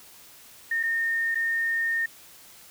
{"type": "tone with dropouts", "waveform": "sine", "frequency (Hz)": 1830, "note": "A#6", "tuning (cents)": -32, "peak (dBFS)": -23, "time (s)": [0.71, 2.06], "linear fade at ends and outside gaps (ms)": 5, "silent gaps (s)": [[0.83, 0.834], [1.347, 1.354]], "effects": ["white hiss -50 dBFS RMS until 2.7 s"]}